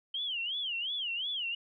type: tone with vibrato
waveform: sine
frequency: 3063 Hz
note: G7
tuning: 41 cents flat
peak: -32 dBFS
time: 0.14-1.55 s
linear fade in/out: 5 ms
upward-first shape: sine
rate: 2.8 Hz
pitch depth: 210 cents each way
effects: none